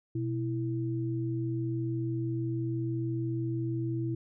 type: tone pair together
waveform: sine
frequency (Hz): 123.47 / 329.6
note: B2 / E4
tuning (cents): 0 / 0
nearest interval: octave + perfect fourth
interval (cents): 1700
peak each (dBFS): -31 / -33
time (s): 0.15-4.15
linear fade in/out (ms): 5
effects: none